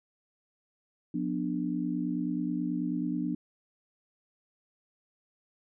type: chord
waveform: sine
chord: B diminished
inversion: second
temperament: just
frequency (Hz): 177.8 / 246.9 / 296.3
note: F3 / B3 / D4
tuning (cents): +31 / 0 / +15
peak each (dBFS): -34 / -33 / -32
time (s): 1.14-3.35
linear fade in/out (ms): 5
effects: none